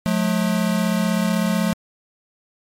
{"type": "tone pair together", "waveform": "square", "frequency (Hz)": [179.35, 215.3], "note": ["F3", "A3"], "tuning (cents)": [46, -37], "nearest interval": "minor third", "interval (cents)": 317, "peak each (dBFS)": -21, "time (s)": [0.06, 1.73], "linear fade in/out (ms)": 0, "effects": ["MP3 64 kbps"]}